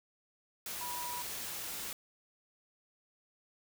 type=tone in noise; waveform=sine; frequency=972 Hz; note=B5; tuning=28 cents flat; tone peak=-40 dBFS; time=0.81-1.22 s; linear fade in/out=2 ms; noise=white; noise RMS=-41 dBFS; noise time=0.66-1.93 s; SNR=-2 dB; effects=none